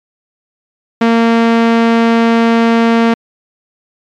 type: tone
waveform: sawtooth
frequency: 230 Hz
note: A#3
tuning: 23 cents flat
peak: -3 dBFS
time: 1.01-3.14 s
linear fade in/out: 5 ms
effects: low-pass 3000 Hz 12 dB/octave + MP3 96 kbps